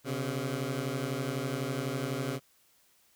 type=beating tone pair; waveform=15% pulse; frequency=128 / 140 Hz; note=C3 / C#3; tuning=-38 / +18 cents; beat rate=12 Hz; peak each=-28 dBFS; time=0.04-2.4 s; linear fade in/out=50 ms; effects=white hiss -66 dBFS RMS until 3.15 s